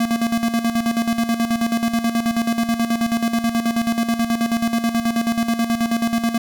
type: tone with tremolo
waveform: square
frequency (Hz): 231.2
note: A#3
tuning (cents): -14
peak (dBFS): -16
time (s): 0-6.38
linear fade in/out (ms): 5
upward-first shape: square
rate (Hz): 9.3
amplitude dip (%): 65
effects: none